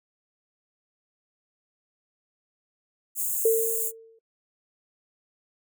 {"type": "high-pass noise", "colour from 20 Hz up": "white", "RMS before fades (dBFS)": -28, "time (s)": [3.15, 3.92], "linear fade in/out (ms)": 50, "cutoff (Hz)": 6700, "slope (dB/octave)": 96}
{"type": "tone with exponential decay", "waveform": "sine", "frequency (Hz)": 451.4, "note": "A4", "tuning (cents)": 44, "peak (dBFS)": -15, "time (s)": [3.45, 4.19], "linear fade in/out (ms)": 5, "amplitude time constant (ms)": 160}
{"effects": ["noise-tail reverb RT60 0.1 s tail -22 dB re dry"]}